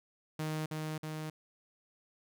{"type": "tone with echo", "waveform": "sawtooth", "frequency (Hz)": 155.56, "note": "D#3", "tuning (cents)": 0, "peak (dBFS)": -30, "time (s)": [0.39, 0.66], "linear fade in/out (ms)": 5, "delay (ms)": 320, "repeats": 2, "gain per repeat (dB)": -2, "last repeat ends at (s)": 1.3, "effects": []}